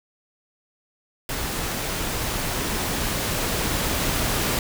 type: noise with level ramp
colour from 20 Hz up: pink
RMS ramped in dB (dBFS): -28 to -23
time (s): 1.29-4.59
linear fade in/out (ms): 2
effects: none